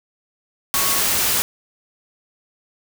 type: tone in noise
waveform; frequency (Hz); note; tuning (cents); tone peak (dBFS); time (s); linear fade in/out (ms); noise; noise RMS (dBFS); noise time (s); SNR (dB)
sine; 1108.7; C#6; 0; -28; 0.74-1; 0; white; -19; 0.74-1.42; -12
effects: none